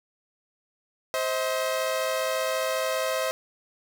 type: tone pair together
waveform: sawtooth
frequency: 523.3 / 638.1 Hz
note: C5 / D#5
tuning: 0 / +44 cents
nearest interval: minor third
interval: 344 cents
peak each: -24 dBFS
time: 1.14-3.31 s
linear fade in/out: 0 ms
effects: none